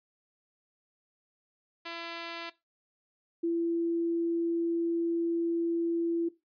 5% pulse / sine tone pair in turn, 336.5 / 336.5 Hz, E4 / E4, +36 / +36 cents, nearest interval unison, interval 0 cents, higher neither, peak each -26 dBFS, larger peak neither, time 1.85-2.5 / 3.43-6.29 s, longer second, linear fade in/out 10 ms, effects noise-tail reverb RT60 0.2 s tail -17 dB re dry + resampled to 11025 Hz

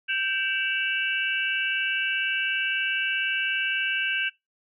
sine tone cluster, 1564 / 2298 / 2680 / 2917 Hz, G6 / D7 / E7 / F#7, -4 / -38 / +28 / -25 cents, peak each -27 / -33 / -28 / -32 dBFS, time 0.08-4.3 s, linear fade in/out 20 ms, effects noise-tail reverb RT60 0.2 s tail -24 dB re dry

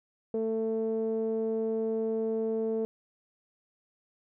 sawtooth tone with low-pass filter, 222.5 Hz, A3, 20 cents sharp, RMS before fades -30 dBFS, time 0.34-2.85 s, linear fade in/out 0 ms, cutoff 500 Hz, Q 9.1, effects none

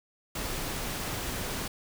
pink noise, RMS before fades -34 dBFS, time 0.35-1.68 s, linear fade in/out 5 ms, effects none

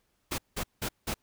pink noise bursts, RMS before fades -32 dBFS, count 4, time 0.31-1.142 s, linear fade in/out 10 ms, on 73 ms, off 180 ms, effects pink hiss -74 dBFS RMS until 1.22 s

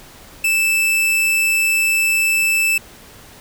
45% pulse tone, 2637 Hz, E7, in tune, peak -14 dBFS, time 0.44-2.78 s, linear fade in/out 5 ms, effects pink hiss -42 dBFS RMS until 3.4 s

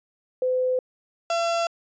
sine / 35% pulse tone pair in turn, 509 / 676.7 Hz, C5 / E5, -48 / +45 cents, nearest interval perfect fourth, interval 493 cents, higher second, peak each -20 dBFS, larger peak neither, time 0.42-0.79 / 1.3-1.67 s, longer neither, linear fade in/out 2 ms, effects resampled to 16000 Hz

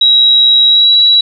sine tone with pitch glide, 3856 to 3905 Hz, B7 to B7, -42 to -20 cents, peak -4 dBFS, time 0.01-1.21 s, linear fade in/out 5 ms, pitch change +22 cents, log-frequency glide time 0.68-0.9 s, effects none

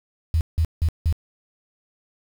sine tone bursts, 80.8 Hz, E2, 34 cents flat, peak -16 dBFS, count 4, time 0.34-1.126 s, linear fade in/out 0 ms, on 69 ms, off 170 ms, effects 7-bit

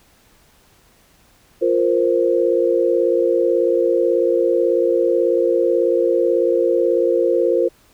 sine chord, F suspended fourth, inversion none, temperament just, 349.2 / 465.6 / 523.8 Hz, F4 / Bb4 / C5, 0 / -2 / +2 cents, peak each -18 dBFS, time 1.61-7.69 s, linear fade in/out 20 ms, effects pink hiss -54 dBFS RMS until 7.93 s

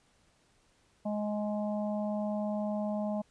harmonic tone, 209.4 Hz, G#3, 15 cents sharp, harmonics 1 / 3 / 4 / 5, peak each -32 / -35 / -42 / -50 dBFS, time 1.05-3.22 s, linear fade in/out 10 ms, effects pink hiss -68 dBFS RMS until 3.3 s + resampled to 22050 Hz

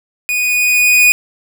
45% pulse tone with level ramp, 2474 Hz, D#7, 10 cents flat, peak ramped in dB -14 to -5 dBFS, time 0.29-1.12 s, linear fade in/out 0 ms, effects 7-bit

